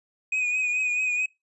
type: tone with vibrato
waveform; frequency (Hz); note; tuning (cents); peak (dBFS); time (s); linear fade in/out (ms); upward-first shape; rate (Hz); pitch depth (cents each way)
triangle; 2489; D#7; 0; -21; 0.32-1.26; 5; triangle; 4.6; 43
effects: noise-tail reverb RT60 0.2 s tail -22 dB re dry + resampled to 24000 Hz